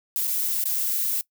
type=noise with dropouts; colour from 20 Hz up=violet; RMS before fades=-25 dBFS; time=0.16-1.21 s; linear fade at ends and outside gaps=0 ms; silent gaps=0.271-0.277 / 0.64-0.655 s; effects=noise-tail reverb RT60 0.1 s tail -21 dB re dry